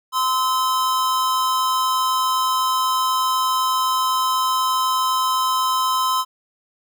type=tone pair together; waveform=square; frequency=1032 / 1292.7 Hz; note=C6 / E6; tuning=-24 / -34 cents; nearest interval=major third; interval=390 cents; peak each=-19 / -25 dBFS; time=0.12-6.25 s; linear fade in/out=50 ms; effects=none